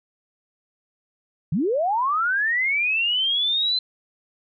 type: linear sweep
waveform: sine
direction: up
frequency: 130.7 to 4085 Hz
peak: -19 dBFS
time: 1.52-3.79 s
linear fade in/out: 5 ms
effects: none